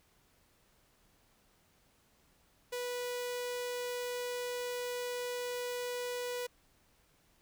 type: tone with notch filter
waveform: sawtooth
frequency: 490.8 Hz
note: B4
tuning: 11 cents flat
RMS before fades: -38 dBFS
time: 2.72-6.47 s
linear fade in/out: 10 ms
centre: 1200 Hz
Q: 1.8
effects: pink hiss -69 dBFS RMS until 7.41 s